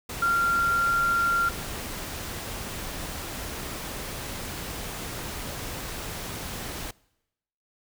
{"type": "tone in noise", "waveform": "sine", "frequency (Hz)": 1383, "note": "F6", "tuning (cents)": -17, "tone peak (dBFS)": -20, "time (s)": [0.22, 1.49], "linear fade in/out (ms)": 5, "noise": "pink", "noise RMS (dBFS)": -35, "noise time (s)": [0.09, 6.91], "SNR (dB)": 12, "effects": ["noise-tail reverb RT60 0.9 s tail -24 dB re dry"]}